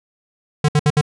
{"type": "tone bursts", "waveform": "square", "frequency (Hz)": 149.2, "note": "D3", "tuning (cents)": 28, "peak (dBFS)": -12, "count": 4, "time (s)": [0.64, 1.012], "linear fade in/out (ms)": 5, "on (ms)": 45, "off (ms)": 64, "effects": ["resampled to 22050 Hz"]}